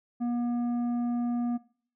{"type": "tone with tanh clipping", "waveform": "sine", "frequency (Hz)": 240, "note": "B3", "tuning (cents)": -49, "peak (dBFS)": -28, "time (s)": [0.2, 1.58], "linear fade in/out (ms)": 20, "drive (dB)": 8, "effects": ["noise-tail reverb RT60 0.5 s tail -20 dB re dry"]}